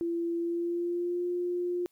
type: tone with pitch glide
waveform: sine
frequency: 338.9 to 353.7 Hz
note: E4 to F4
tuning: +48 to +22 cents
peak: -28 dBFS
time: 0.01-1.86 s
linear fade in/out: 0 ms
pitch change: +74 cents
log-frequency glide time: 0.38-1.26 s
effects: white hiss -72 dBFS RMS until 1.91 s